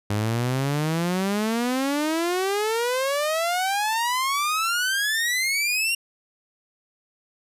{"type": "exponential sweep", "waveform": "sawtooth", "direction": "up", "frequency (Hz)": [101.1, 2800], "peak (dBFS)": -18, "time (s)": [0.1, 5.95], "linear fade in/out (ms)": 5, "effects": ["resampled to 32000 Hz"]}